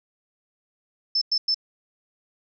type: tone bursts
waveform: sine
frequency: 5274 Hz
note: E8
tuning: in tune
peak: -19 dBFS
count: 3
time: 1.15-1.545 s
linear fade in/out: 5 ms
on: 65 ms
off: 100 ms
effects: none